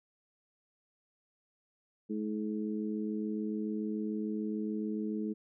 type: harmonic tone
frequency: 106.9 Hz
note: A2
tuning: 49 cents flat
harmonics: 2 / 3 / 4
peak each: -34 / -38 / -41 dBFS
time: 2.09-5.34 s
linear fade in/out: 20 ms
effects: none